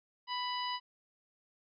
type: harmonic tone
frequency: 990 Hz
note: B5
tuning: 4 cents sharp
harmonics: 1 / 2 / 3 / 4 / 5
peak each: -36 / -44 / -41 / -46 / -43 dBFS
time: 0.27-0.8 s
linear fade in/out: 50 ms
effects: none